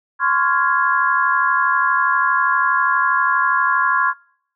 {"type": "chord", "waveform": "sine", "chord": "Db major seventh", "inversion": "third", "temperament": "equal with one note detuned", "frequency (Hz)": [1036.3, 1108.7, 1396.9, 1661.2], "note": ["C6", "Db6", "F6", "Ab6"], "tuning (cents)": [-17, 0, 0, 0], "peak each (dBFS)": [-19, -20, -20, -19], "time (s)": [0.19, 4.14], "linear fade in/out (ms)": 50, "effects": ["noise-tail reverb RT60 0.6 s tail -23 dB re dry"]}